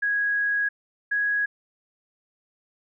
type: tone pair in turn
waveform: sine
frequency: 1656 / 1662.5 Hz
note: G#6 / G#6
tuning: -5 / +1 cents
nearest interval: unison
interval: 6 cents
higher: second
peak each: -21 dBFS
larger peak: neither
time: 0.02-0.69 / 1.11-1.46 s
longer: first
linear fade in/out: 10 ms
effects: none